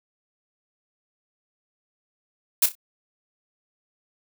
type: noise with echo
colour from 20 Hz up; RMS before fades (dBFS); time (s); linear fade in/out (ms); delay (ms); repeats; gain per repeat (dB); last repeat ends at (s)
blue; -17; 2.62-2.66; 5; 31; 3; -11; 2.753
effects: none